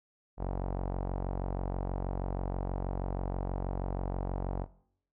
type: tone with low-pass filter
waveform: sawtooth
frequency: 46.25 Hz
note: F#1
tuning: in tune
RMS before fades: -34 dBFS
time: 0.37-4.67 s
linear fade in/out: 50 ms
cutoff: 790 Hz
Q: 2.1
effects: noise-tail reverb RT60 0.7 s tail -20 dB re dry